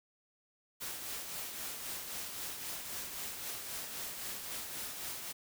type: noise with tremolo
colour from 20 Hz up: white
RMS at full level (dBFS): -40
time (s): 0.8-5.33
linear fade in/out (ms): 20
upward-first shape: triangle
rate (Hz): 3.8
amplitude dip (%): 45
effects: none